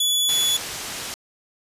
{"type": "tone", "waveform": "sawtooth", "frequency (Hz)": 3422, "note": "A7", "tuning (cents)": -49, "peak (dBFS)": -15, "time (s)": [0, 0.57], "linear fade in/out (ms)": 5}
{"type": "low-pass noise", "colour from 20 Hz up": "white", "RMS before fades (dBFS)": -32, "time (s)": [0.29, 1.14], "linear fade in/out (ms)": 0, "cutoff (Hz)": 7900, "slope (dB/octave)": 12}
{"effects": ["resampled to 32000 Hz"]}